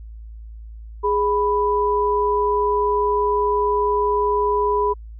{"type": "tone pair together", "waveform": "sine", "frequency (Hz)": [414.3, 989.4], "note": ["G#4", "B5"], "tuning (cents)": [-4, 3], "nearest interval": "octave + minor third", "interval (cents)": 1507, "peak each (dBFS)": -19, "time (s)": [1.03, 4.94], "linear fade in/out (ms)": 20, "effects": ["added 55 Hz sine -34 dBFS peak until 5.19 s"]}